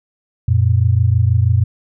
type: tone pair together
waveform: sine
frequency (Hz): 91.17 / 117.4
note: F#2 / A#2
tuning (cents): -25 / +13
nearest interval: major third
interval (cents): 438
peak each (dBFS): -13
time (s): 0.48-1.64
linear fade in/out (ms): 5
effects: none